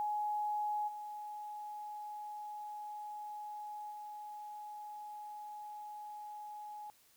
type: tone with level steps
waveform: sine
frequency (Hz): 839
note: G#5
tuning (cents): +17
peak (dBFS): -33 / -42 / -44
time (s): 0-6.9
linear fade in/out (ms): 0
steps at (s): 0.87 / 3.9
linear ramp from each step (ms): 20
effects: white hiss -67 dBFS RMS until 7.16 s